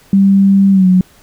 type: tone with pitch glide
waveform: sine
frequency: 196 to 183.93 Hz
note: G3 to F#3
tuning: 0 to -10 cents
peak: -5 dBFS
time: 0.13-1.01 s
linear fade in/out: 2 ms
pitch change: -110 cents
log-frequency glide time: 0.71-0.87 s
effects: pink hiss -46 dBFS RMS until 1.22 s